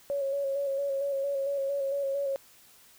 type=tone with vibrato; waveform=sine; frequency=554.4 Hz; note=C#5; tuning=in tune; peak=-27 dBFS; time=0.1-2.36 s; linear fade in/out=0 ms; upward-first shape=square; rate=4.4 Hz; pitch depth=27 cents each way; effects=white hiss -57 dBFS RMS until 2.98 s